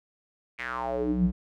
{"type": "tone with band-pass filter sweep", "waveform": "square", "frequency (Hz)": 61.74, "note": "B1", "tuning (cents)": 0, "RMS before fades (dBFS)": -28, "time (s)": [0.58, 1.32], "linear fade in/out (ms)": 20, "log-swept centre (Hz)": [2300, 130], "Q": 5.5, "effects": []}